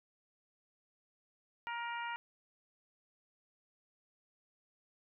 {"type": "harmonic tone", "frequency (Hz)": 470.8, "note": "A#4", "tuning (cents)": 17, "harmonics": [2, 3, 4, 5, 6], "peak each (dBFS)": [-40, -44, -46, -48, -50], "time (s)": [1.67, 2.16], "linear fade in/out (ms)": 0, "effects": []}